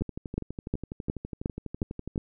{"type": "two click trains", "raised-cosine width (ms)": 3, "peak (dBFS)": [-22, -14], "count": [27, 7], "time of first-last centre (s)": [[0.01, 2.159], [0.02, 2.178]], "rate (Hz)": [12.1, 2.78], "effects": []}